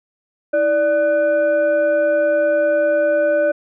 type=tone with frequency modulation; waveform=sine; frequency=587.3 Hz; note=D5; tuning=in tune; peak=-13 dBFS; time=0.53-3.52 s; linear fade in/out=10 ms; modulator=910 Hz; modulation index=0.52; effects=none

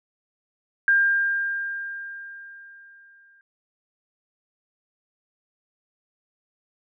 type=tone with exponential decay; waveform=sine; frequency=1600 Hz; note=G6; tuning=35 cents sharp; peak=-14 dBFS; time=0.88-3.41 s; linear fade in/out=1 ms; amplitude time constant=550 ms; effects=none

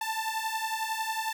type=beating tone pair; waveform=sawtooth; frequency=880 / 891 Hz; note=A5 / A5; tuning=0 / +22 cents; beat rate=11 Hz; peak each=-29 dBFS; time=0.01-1.33 s; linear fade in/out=5 ms; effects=9-bit

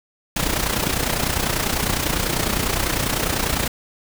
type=noise with amplitude modulation; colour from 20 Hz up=pink; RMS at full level=-19 dBFS; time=0.36-3.68 s; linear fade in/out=5 ms; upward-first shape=sine; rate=30 Hz; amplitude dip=65%; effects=none

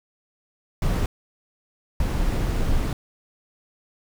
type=noise bursts at uneven times; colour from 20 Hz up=brown; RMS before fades=-22 dBFS; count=2; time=0.82-1.06 / 2-2.93 s; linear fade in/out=2 ms; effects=none

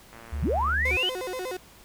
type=click train; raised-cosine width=0.5 ms; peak=-31 dBFS; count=71; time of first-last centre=0.13-0.739 s; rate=115 Hz
type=tone; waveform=triangle; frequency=73.2 Hz; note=D2; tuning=5 cents flat; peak=-26 dBFS; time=0.32-0.97 s; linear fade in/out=10 ms
type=linear sweep; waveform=sine; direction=up; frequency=85 to 3136 Hz; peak=-23 dBFS; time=0.42-1.1 s; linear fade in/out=10 ms
type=tone with vibrato; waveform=35% pulse; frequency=433.8 Hz; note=A4; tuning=25 cents flat; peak=-29 dBFS; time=0.85-1.57 s; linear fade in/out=5 ms; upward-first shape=square; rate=8.3 Hz; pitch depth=290 cents each way
effects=pink hiss -52 dBFS RMS until 1.84 s

